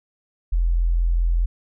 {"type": "tone", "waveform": "sine", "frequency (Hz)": 42.51, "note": "F1", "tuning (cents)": -46, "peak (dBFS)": -16, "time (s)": [0.52, 1.46], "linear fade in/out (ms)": 10, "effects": []}